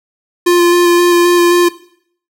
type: tone with vibrato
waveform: square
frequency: 349.2 Hz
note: F4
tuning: in tune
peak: -7 dBFS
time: 0.46-1.69 s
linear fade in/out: 10 ms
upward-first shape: square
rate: 3.8 Hz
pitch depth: 10 cents each way
effects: noise-tail reverb RT60 0.6 s tail -17 dB re dry